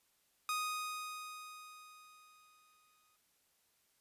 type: tone with exponential decay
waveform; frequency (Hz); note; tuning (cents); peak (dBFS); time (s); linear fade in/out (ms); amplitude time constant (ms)
sawtooth; 1244.5; D#6; 0; -30; 0.49-3.16; 1; 580
effects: white hiss -75 dBFS RMS until 4 s + resampled to 32000 Hz